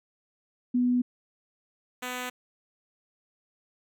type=tone pair in turn; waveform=sine / 5% pulse; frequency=246.9 / 250.1 Hz; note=B3 / B3; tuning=0 / +22 cents; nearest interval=unison; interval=22 cents; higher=second; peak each=-21 / -21 dBFS; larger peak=neither; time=0.74-1.02 / 2.02-2.3 s; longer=neither; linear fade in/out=10 ms; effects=none